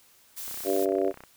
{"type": "noise", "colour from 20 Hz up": "blue", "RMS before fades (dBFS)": -37, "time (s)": [0.36, 0.86], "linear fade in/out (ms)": 20}
{"type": "click train", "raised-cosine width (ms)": 0.5, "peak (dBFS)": -29, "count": 25, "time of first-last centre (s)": [0.48, 1.237], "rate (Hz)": 31.7}
{"type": "harmonic tone", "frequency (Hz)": 96.7, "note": "G2", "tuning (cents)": -23, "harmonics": [3, 4, 5, 6, 7], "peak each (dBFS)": [-31, -26, -31, -30, -31], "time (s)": [0.64, 1.13], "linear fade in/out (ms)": 50}
{"effects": ["white hiss -59 dBFS RMS until 1.36 s"]}